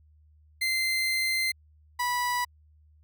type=tone pair in turn; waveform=30% pulse; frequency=2078 / 980.7 Hz; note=C7 / B5; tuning=-12 / -12 cents; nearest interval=octave + minor second; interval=1300 cents; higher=first; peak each=-22 / -23 dBFS; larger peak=first; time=0.61-1.52 / 1.99-2.45 s; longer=first; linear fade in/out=10 ms; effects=added 76 Hz sine -56 dBFS peak until 3.03 s